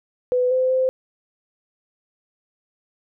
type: tone with pitch steps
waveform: sine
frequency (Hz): 499.3 / 514 / 518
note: B4 / C5 / C5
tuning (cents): +19 / -31 / -17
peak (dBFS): -16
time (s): 0.32-0.89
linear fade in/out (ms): 0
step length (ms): 190
effects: none